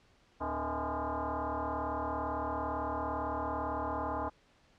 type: tone with frequency modulation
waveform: sine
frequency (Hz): 111.9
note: A2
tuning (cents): +30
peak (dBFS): -32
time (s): 0.4-4.3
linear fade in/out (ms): 20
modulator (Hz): 186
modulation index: 5.9
effects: pink hiss -66 dBFS RMS until 4.78 s + low-pass 5000 Hz 12 dB/octave